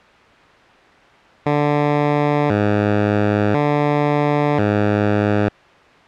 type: tone with vibrato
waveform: 10% pulse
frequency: 123.47 Hz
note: B2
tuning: in tune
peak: -6 dBFS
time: 1.46-5.49 s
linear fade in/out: 5 ms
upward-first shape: square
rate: 0.48 Hz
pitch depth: 300 cents each way
effects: white hiss -46 dBFS RMS until 6.07 s + low-pass 2000 Hz 12 dB/octave